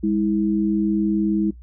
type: tone pair together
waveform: sine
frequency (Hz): 203.7 / 323.1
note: G#3 / E4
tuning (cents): -33 / -35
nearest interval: minor sixth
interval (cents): 798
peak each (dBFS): -20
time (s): 0.03-1.51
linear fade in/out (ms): 10
effects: noise-tail reverb RT60 0.1 s tail -17 dB re dry + added 60 Hz sine -39 dBFS peak until 1.62 s